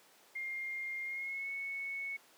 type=tone with pitch glide; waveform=sine; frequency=2118 to 2209 Hz; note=C7 to C#7; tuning=+21 to -7 cents; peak=-37 dBFS; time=0.35-2.17 s; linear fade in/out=10 ms; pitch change=+72 cents; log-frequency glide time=1.04-1.5 s; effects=pink hiss -62 dBFS RMS until 2.37 s + high-pass 400 Hz 12 dB/octave